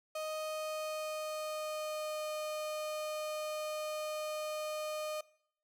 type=tone with pitch glide; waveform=35% pulse; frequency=622.3 to 613 Hz; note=D#5 to D#5; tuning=0 to -26 cents; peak=-35 dBFS; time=0.15-5.21 s; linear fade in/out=5 ms; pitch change=-26 cents; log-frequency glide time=0.37-2.25 s; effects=noise-tail reverb RT60 0.6 s tail -20 dB re dry